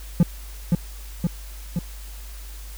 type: tone with echo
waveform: triangle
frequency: 172.3 Hz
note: F3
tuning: 23 cents flat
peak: -9 dBFS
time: 0.2-0.23 s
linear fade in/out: 2 ms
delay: 520 ms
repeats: 3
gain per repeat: -3 dB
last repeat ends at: 1.79 s
effects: added 50 Hz sine -35 dBFS peak until 2.77 s + white hiss -45 dBFS RMS until 2.77 s